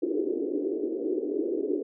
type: band-pass noise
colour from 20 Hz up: white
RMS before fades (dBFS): -29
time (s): 0.02-1.83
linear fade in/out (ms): 10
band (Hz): 300 to 430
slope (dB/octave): 48
effects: none